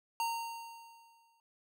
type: tone with exponential decay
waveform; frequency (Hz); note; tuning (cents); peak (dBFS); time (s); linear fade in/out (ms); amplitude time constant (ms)
square; 923; A#5; -17; -31; 0.2-1.4; 1; 260
effects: none